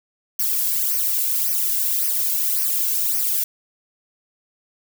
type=noise with flanger; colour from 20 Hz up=violet; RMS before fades=-21 dBFS; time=0.39-3.44 s; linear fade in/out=5 ms; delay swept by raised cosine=0.26 to 1.66 ms; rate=1.8 Hz; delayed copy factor=-0.8; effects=none